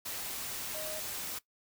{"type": "tone in noise", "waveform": "sine", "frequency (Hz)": 622.3, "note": "D#5", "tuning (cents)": 0, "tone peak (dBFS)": -41, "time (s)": [0.74, 1], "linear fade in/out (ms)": 10, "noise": "white", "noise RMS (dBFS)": -39, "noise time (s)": [0.05, 1.39], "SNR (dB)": -5, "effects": ["noise-tail reverb RT60 0.1 s tail -18 dB re dry"]}